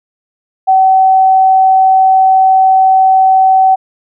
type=tone; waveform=sine; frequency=761 Hz; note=F#5; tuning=48 cents sharp; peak=-4 dBFS; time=0.67-3.76 s; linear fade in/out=20 ms; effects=none